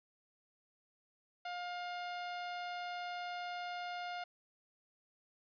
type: tone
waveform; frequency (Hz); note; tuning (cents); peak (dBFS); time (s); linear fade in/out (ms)
sawtooth; 709; F5; +26; -36; 1.45-4.24; 5
effects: resampled to 11025 Hz